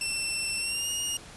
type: tone with pitch glide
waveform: 15% pulse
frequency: 2691 to 2851 Hz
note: E7 to F7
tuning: +35 to +35 cents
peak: -21 dBFS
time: 0.01-1.17 s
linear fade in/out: 2 ms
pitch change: +100 cents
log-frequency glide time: 0.58-0.9 s
effects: pink hiss -47 dBFS RMS until 1.36 s + resampled to 24000 Hz